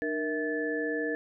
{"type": "tone cluster", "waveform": "sine", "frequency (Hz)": [302.4, 467.5, 650, 1739], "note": ["D#4", "A#4", "E5", "A6"], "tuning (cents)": [-49, 5, -24, -21], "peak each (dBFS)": [-33, -32, -39, -34], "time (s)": [0.02, 1.15], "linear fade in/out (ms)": 0, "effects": []}